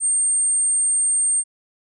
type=tone; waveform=sine; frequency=8670 Hz; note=C#9; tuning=39 cents flat; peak=-16 dBFS; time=0-1.44 s; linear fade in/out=50 ms; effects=none